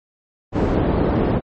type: low-pass noise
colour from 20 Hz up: white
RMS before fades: -18 dBFS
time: 0.52-1.41 s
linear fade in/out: 50 ms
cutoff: 410 Hz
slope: 12 dB/octave
effects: MP3 32 kbps